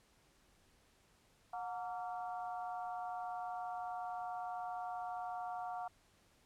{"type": "harmonic tone with a mistuned harmonic", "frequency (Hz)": 230.2, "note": "A#3", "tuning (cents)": -22, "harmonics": [3, 4, 5, 6], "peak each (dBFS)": [-41, -48, -50, -53], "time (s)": [1.53, 5.88], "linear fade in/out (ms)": 5, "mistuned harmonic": 3, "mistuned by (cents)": 81, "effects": ["pink hiss -70 dBFS RMS until 6.45 s", "low-pass 11000 Hz 12 dB/octave"]}